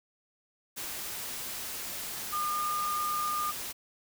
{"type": "tone in noise", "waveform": "sine", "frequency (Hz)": 1212, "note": "D#6", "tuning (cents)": -46, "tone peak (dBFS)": -29, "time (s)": [2.32, 3.52], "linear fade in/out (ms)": 20, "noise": "white", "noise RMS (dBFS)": -38, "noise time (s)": [0.76, 3.73], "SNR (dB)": 6, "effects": []}